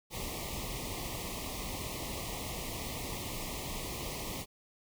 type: band-stop noise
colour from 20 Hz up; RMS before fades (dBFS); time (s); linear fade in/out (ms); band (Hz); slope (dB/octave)
pink; -39; 0.1-4.46; 50; 1200 to 1900; 96
effects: none